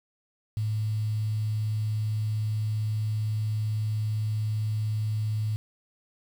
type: tone with quantisation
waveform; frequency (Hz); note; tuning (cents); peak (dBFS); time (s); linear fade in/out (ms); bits
sine; 107.8; A2; -35; -25; 0.57-5.56; 0; 8
effects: none